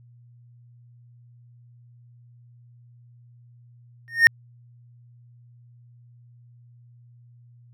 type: tone with exponential growth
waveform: triangle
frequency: 1840 Hz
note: A#6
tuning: 23 cents flat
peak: -4 dBFS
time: 4.08-4.27 s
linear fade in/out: 0 ms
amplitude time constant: 40 ms
effects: added 120 Hz sine -49 dBFS peak until 7.73 s